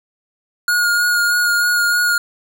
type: tone with vibrato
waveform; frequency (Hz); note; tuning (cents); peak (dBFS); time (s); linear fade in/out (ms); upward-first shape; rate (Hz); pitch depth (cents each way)
square; 1434; F6; +45; -14; 0.68-2.18; 2; sine; 3.2; 16
effects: none